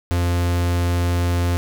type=tone; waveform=45% pulse; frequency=87.31 Hz; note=F2; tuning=in tune; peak=-17 dBFS; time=0.11-1.57 s; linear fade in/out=0 ms; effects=none